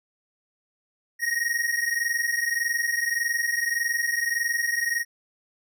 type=tone pair together; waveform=square; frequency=1864.7 / 1886.4 Hz; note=A#6 / A#6; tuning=0 / +20 cents; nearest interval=unison; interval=20 cents; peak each=-27 dBFS; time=1.19-5.05 s; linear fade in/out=50 ms; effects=none